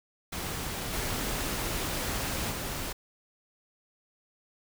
pink noise with level steps, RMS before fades -35 / -32 / -35 dBFS, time 0.32-2.93 s, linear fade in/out 10 ms, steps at 0.92 / 2.5 s, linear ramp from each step 20 ms, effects none

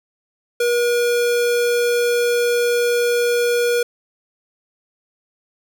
square tone, 479.7 Hz, A#4, 50 cents sharp, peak -16 dBFS, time 0.6-3.83 s, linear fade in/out 5 ms, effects none

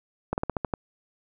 slowing click train, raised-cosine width 1 ms, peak -12 dBFS, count 7, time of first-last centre 0.33-0.738 s, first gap 49 ms, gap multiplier 1.13, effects none

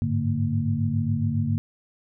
sine tone cluster, 99.3 / 106.6 / 145.7 / 229.6 Hz, G2 / G#2 / D3 / A#3, +23 / +46 / -13 / -26 cents, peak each -27 dBFS, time 0.02-1.58 s, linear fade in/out 0 ms, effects none

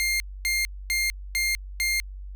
sawtooth tone bursts, 2114 Hz, C7, 17 cents sharp, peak -19 dBFS, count 5, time 0-2 s, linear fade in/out 0 ms, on 200 ms, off 250 ms, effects added 48 Hz sine -35 dBFS peak until 2.35 s

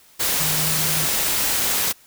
sine tone in noise, 155.56 Hz, D#3, in tune, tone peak -28 dBFS, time 0.39-1.06 s, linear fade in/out 20 ms, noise white, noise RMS -21 dBFS, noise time 0.19-1.93 s, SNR -10 dB, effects white hiss -52 dBFS RMS until 2.06 s

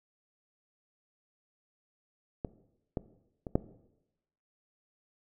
clicks, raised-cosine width 2 ms, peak -20 / -18 / -25 / -11 dBFS, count 4, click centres 2.448 / 2.972 / 3.468 / 3.555 s, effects noise-tail reverb RT60 0.9 s tail -17 dB re dry

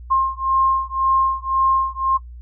sine beating tone pair, 1063 / 1064.9 Hz, C6 / C6, +27 / +30 cents, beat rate 1.9 Hz, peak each -19 dBFS, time 0.1-2.18 s, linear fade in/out 20 ms, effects noise-tail reverb RT60 0.1 s tail -17 dB re dry + added 60 Hz sine -34 dBFS peak until 2.41 s

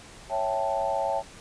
sine chord, A dominant seventh, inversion first, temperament equal, 554.4 / 659.3 / 784 / 880 Hz, C#5 / E5 / G5 / A5, 0 / 0 / 0 / 0 cents, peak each -30 dBFS, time 0.29-1.23 s, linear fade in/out 50 ms, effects pink hiss -47 dBFS RMS until 1.4 s + resampled to 22050 Hz

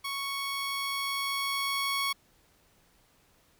15% pulse tone with level ramp, 1108.7 Hz, C#6, in tune, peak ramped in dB -26 to -21 dBFS, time 0.04-2.13 s, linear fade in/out 10 ms, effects pink hiss -65 dBFS RMS until 3.59 s

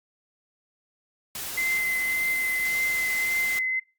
white noise, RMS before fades -34 dBFS, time 1.35-3.59 s, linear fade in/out 2 ms
sine tone with vibrato, 2059 Hz, C7, 28 cents flat, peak -23 dBFS, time 1.57-3.8 s, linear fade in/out 10 ms, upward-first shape triangle, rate 1.8 Hz, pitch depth 15 cents each way
effects noise-tail reverb RT60 0.3 s tail -22 dB re dry + Opus 48 kbps

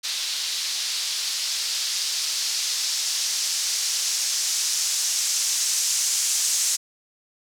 violet noise with low-pass filter sweep, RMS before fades -25 dBFS, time 0.03-6.77 s, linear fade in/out 20 ms, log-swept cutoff 4300 to 6700 Hz, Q 1.8, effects none

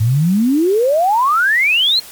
sine exponential sweep, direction up, 104.5 to 4297 Hz, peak -10 dBFS, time 0-2 s, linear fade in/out 10 ms, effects white hiss -36 dBFS RMS until 2.11 s + MP3 96 kbps

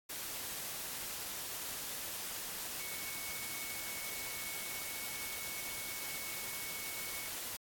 sine tone in noise, 2217 Hz, C#7, in tune, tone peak -48 dBFS, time 2.79-7.29 s, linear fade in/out 10 ms, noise white, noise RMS -42 dBFS, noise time 0.09-7.57 s, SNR -9 dB, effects AAC 64 kbps

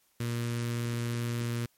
sawtooth tone with notch filter, 118.4 Hz, A#2, 27 cents sharp, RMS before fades -32 dBFS, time 0.2-1.66 s, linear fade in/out 5 ms, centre 750 Hz, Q 0.99, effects white hiss -69 dBFS RMS until 1.77 s + MP3 64 kbps

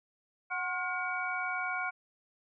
sine tone cluster, 738 / 1074 / 1428 / 2267 Hz, F#5 / C6 / F6 / C#7, -5 / +45 / +38 / +38 cents, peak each -38 / -39 / -35 / -37 dBFS, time 0.5-1.91 s, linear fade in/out 20 ms, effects none

